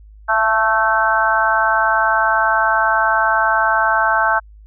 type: harmonic tone with a mistuned harmonic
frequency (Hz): 220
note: A3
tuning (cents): 0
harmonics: 3 / 4 / 5 / 6 / 7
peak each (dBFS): -21 / -18 / -21 / -20 / -17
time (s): 0.28-4.4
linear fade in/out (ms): 20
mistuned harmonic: 3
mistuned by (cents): +26
effects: added 52 Hz sine -39 dBFS peak until 4.66 s